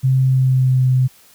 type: tone with pitch glide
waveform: sine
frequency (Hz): 131.3 to 128.75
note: C3 to C3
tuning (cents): +6 to -28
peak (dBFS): -11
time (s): 0.03-1.08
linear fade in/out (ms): 20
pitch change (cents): -34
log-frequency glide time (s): 0.23-0.82
effects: white hiss -49 dBFS RMS until 1.34 s